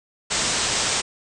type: low-pass noise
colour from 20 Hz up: white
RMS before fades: -23 dBFS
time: 0.3-1.02 s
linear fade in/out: 20 ms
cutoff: 8600 Hz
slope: 96 dB/octave
effects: none